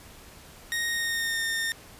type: tone with pitch glide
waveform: sawtooth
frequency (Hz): 1864.7 to 1823.2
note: A#6 to A#6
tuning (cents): 0 to -39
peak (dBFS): -23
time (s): 0.72-1.72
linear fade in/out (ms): 0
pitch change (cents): -39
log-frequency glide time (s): 0.88-1.43
effects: pink hiss -49 dBFS RMS until 1.99 s + resampled to 32000 Hz